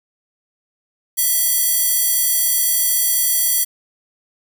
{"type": "tone with high-pass filter", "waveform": "square", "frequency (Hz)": 657, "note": "E5", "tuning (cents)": -6, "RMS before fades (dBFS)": -17, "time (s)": [1.17, 3.65], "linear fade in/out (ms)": 20, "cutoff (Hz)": 9900, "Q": 0.61, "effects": []}